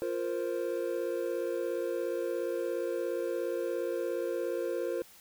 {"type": "chord", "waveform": "triangle", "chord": "F suspended fourth", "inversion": "none", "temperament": "equal", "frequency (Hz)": [349.2, 466.2, 523.3], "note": ["F4", "Bb4", "C5"], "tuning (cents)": [0, 0, 0], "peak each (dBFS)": -33, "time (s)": [0.02, 5.02], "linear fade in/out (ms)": 0, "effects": ["white hiss -56 dBFS RMS until 5.2 s"]}